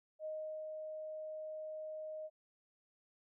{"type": "tone with ADSR envelope", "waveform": "sine", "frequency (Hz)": 622.3, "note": "D#5", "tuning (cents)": 0, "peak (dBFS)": -39, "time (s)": [0.19, 2.3], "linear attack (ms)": 62, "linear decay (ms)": 400, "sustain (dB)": -3, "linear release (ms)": 44, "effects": []}